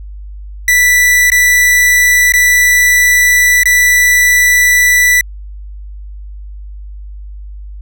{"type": "tone with dropouts", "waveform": "45% pulse", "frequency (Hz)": 1972, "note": "B6", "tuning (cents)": -3, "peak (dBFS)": -6, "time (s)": [0.68, 5.21], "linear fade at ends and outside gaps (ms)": 2, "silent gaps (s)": [[1.302, 1.318], [2.322, 2.337], [3.634, 3.656]], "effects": ["added 50 Hz sine -25 dBFS peak until 7.81 s"]}